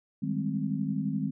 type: chord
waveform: sine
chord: Ab major seventh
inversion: second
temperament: equal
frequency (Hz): 155.56 / 196 / 207.7 / 261.6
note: Eb3 / G3 / Ab3 / C4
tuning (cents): 0 / 0 / 0 / 0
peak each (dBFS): -33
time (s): 0.22-1.31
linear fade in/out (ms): 10
effects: none